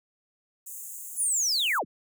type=high-pass noise; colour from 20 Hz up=pink; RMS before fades=-40 dBFS; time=0.66-1.79 s; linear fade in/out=10 ms; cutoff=6600 Hz; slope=96 dB/octave
type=linear sweep; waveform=sine; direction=down; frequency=10380 to 77.1 Hz; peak=-23 dBFS; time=1.16-1.85 s; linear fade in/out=50 ms
effects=none